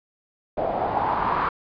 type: noise with low-pass filter sweep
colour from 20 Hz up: white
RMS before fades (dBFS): -24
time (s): 0.57-1.49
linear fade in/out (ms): 5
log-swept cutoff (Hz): 640 to 1200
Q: 4.4
effects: resampled to 11025 Hz